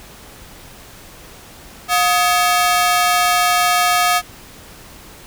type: ring-modulated tone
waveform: sawtooth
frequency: 986 Hz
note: B5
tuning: 3 cents flat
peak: -6 dBFS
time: 1.88-4.22 s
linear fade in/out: 50 ms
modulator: 272 Hz
effects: pink hiss -40 dBFS RMS until 5.26 s